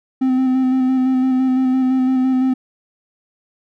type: tone with vibrato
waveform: triangle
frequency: 258.9 Hz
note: C4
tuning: 18 cents flat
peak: -11 dBFS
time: 0.21-2.54 s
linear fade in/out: 10 ms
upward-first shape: square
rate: 5.9 Hz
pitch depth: 17 cents each way
effects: none